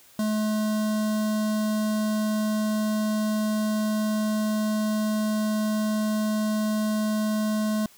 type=tone with notch filter; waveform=square; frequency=214.3 Hz; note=A3; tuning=45 cents flat; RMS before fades=-25 dBFS; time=0.19-7.86 s; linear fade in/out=2 ms; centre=2300 Hz; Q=1.3; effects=white hiss -54 dBFS RMS until 7.97 s